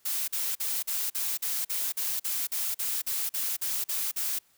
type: noise bursts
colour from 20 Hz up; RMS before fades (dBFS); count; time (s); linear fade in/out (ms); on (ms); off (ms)
blue; -30; 16; 0.05-4.39; 10; 230; 44
effects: white hiss -65 dBFS RMS until 4.57 s